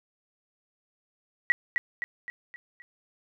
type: tone with echo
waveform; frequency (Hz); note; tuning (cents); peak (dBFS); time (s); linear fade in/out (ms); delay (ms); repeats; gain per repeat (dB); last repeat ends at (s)
sine; 1932; B6; -39; -16; 1.5-1.52; 0; 260; 5; -6; 2.82
effects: none